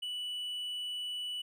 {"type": "tone with ADSR envelope", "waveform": "triangle", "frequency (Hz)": 2960, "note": "F#7", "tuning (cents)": 0, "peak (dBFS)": -32, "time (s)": [0.02, 1.42], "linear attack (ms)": 12, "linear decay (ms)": 5, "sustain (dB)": -2, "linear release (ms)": 9, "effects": []}